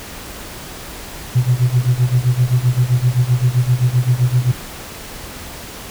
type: tone with tremolo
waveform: sine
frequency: 124.6 Hz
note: B2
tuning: 16 cents sharp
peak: -7 dBFS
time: 1.35-4.52 s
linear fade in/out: 10 ms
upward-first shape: sine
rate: 7.7 Hz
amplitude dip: 90%
effects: tanh soft clip ceiling -6 dBFS + pink hiss -32 dBFS RMS until 5.9 s